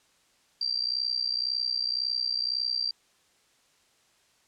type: tone with amplitude modulation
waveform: sine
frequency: 4706 Hz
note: D8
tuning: 3 cents sharp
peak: -22 dBFS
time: 0.61-2.91 s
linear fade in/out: 5 ms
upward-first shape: sine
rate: 61.9 Hz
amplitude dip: 90%
effects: white hiss -65 dBFS RMS until 4.47 s + low-pass 8000 Hz 12 dB/octave